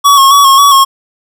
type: tone with vibrato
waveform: square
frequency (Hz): 1108.7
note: C#6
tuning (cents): 0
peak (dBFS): -3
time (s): 0.04-0.85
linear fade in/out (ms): 20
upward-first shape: square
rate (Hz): 3.7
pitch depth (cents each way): 36
effects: none